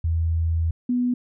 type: tone pair in turn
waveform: sine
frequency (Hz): 82.2 / 246.3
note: E2 / B3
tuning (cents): -4 / -5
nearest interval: octave + perfect fifth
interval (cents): 1899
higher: second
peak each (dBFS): -19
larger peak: neither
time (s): 0.04-0.71 / 0.89-1.14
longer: first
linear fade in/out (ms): 5
effects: none